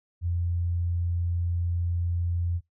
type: tone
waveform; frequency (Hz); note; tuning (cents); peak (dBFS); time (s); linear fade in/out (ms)
sine; 86.5; F2; -16; -24; 0.21-2.61; 50
effects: noise-tail reverb RT60 0.2 s tail -25 dB re dry